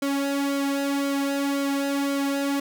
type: tone with flanger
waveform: sawtooth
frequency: 279.1 Hz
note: C#4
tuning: 12 cents sharp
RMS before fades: -25 dBFS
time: 0.02-2.6 s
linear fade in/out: 5 ms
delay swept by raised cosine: 1.1 to 2.7 ms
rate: 1.9 Hz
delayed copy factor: -0.7
effects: none